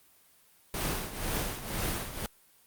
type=noise with tremolo; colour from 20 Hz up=pink; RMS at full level=-30 dBFS; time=0.74-2.26 s; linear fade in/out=0 ms; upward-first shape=triangle; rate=2 Hz; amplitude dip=75%; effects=white hiss -62 dBFS RMS until 2.66 s + Opus 32 kbps